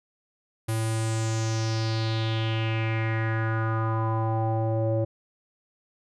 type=tone with low-pass filter sweep; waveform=square; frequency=111.7 Hz; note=A2; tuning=27 cents sharp; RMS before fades=-26 dBFS; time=0.68-5.05 s; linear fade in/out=10 ms; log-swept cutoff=11000 to 520 Hz; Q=4.1; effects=none